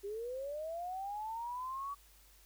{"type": "linear sweep", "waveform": "sine", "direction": "up", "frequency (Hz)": [390.2, 1143], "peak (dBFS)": -38, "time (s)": [0.03, 1.95], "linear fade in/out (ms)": 20, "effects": ["added 50 Hz sine -63 dBFS peak until 2.45 s", "white hiss -64 dBFS RMS until 2.45 s"]}